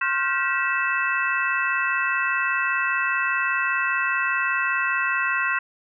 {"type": "tone cluster", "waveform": "sine", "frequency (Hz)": [1066, 1406, 1551, 1930, 2632], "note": ["C6", "F6", "G6", "B6", "E7"], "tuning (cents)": [32, 11, -19, -40, -3], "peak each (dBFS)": -27, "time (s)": [0.01, 5.59], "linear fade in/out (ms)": 5, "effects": []}